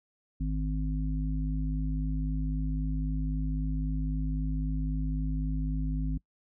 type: harmonic tone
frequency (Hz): 51.9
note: G#1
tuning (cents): 0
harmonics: 1 / 3 / 5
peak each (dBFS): -29 / -34 / -36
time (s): 0.4-6.18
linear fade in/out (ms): 10
effects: noise-tail reverb RT60 0.1 s tail -23 dB re dry

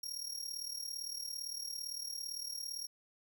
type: tone with amplitude modulation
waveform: sawtooth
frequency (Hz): 5588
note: F8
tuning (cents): 0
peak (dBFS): -34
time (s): 0.03-2.87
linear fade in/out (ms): 5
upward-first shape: sine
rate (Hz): 37.7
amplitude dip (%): 75
effects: 12-bit

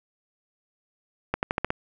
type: accelerating click train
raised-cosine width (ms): 0.5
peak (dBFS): -9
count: 6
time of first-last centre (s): 1.34-1.704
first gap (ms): 89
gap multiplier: 0.9
effects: none

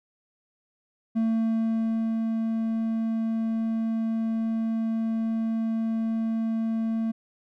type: tone with ADSR envelope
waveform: triangle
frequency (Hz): 224.7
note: A3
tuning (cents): +37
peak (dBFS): -19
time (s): 1.15-7.12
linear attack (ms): 20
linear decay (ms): 1000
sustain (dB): -3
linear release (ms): 14
effects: none

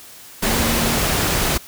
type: tone in noise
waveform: sine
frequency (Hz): 230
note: A#3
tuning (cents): -23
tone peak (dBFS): -23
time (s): 0.46-0.98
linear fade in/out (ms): 10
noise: pink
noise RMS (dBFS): -19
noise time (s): 0.42-1.58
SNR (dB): -7
effects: white hiss -41 dBFS RMS until 1.67 s

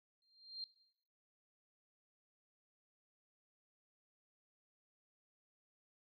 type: tone with exponential growth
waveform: sine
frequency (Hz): 4186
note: C8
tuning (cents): 0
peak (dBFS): -39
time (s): 0.22-0.64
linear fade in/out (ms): 1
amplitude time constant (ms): 91
effects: noise-tail reverb RT60 0.8 s tail -18 dB re dry

